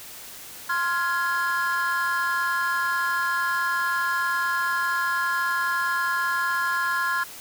triangle chord, F minor, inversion second, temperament just, 1047.7 / 1396.9 / 1676.3 Hz, C6 / F6 / Ab6, +2 / 0 / +16 cents, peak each -24 dBFS, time 0.69-7.24 s, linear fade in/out 10 ms, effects tanh soft clip ceiling -15 dBFS + white hiss -41 dBFS RMS until 7.4 s

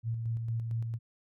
sine tone with tremolo, 114.6 Hz, A#2, 29 cents flat, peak -29 dBFS, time 0.03-0.99 s, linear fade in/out 50 ms, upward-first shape square, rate 4.4 Hz, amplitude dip 35%, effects none

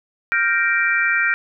sine chord, G minor seventh, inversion third, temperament equal, 1396.9 / 1568 / 1864.7 / 2349 Hz, F6 / G6 / Bb6 / D7, 0 / 0 / 0 / 0 cents, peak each -21 dBFS, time 0.32-1.34 s, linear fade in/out 0 ms, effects none

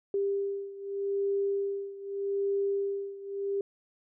sine beating tone pair, 397.3 / 398.12 Hz, G4 / G4, +23 / +27 cents, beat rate 0.82 Hz, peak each -30 / -33 dBFS, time 0.14-3.61 s, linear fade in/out 2 ms, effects none

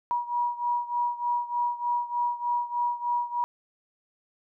sine beating tone pair, 961 / 964.3 Hz, B5 / B5, -48 / -42 cents, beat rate 3.3 Hz, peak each -27 / -30 dBFS, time 0.11-3.44 s, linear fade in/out 0 ms, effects none

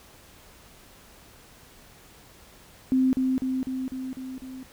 sine tone with echo, 260 Hz, C4, 11 cents flat, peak -18 dBFS, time 2.92-3.13 s, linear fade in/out 0 ms, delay 250 ms, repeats 6, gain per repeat -3 dB, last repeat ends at 4.63 s, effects pink hiss -52 dBFS RMS until 4.72 s

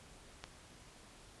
click, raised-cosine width 0.2 ms, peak -26 dBFS, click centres 0.44 s, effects pink hiss -58 dBFS RMS until 1.4 s + resampled to 24000 Hz

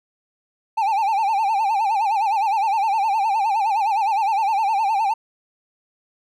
triangle tone with vibrato, 839 Hz, G#5, 17 cents sharp, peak -15 dBFS, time 0.77-5.14 s, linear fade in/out 10 ms, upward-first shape sine, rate 9.7 Hz, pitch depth 140 cents each way, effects none

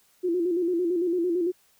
sine tone with vibrato, 349.2 Hz, F4, in tune, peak -22 dBFS, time 0.23-1.52 s, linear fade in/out 20 ms, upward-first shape square, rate 8.9 Hz, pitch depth 66 cents each way, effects white hiss -63 dBFS RMS until 1.79 s

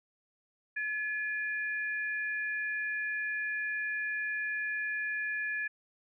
sine tone pair together, 1709.1 / 2417 Hz, G#6 / D7, +49 / +49 cents, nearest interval tritone, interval 600 cents, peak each -32 / -39 dBFS, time 0.76-5.68 s, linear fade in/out 10 ms, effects none

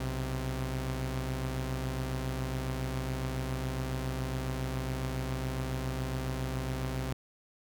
sawtooth tone pair together, 61.7 / 130.63 Hz, B1 / C3, -1 / -2 cents, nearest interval octave + minor second, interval 1299 cents, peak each -32 / -30 dBFS, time 0-7.13 s, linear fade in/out 5 ms, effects none

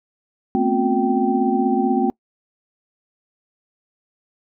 sine tone cluster, 222.3 / 251 / 267.1 / 360.8 / 778 Hz, A3 / B3 / C4 / F#4 / G5, +18 / +28 / +36 / -44 / -13 cents, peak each -22 dBFS, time 0.55-2.1 s, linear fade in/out 0 ms, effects noise-tail reverb RT60 0.1 s tail -25 dB re dry

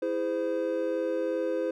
triangle chord, E augmented, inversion none, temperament just, 329.6 / 412 / 515 Hz, E4 / G#4 / B#4, 0 / -14 / -28 cents, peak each -30 / -32 / -27 dBFS, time 0.02-1.71 s, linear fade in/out 5 ms, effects none

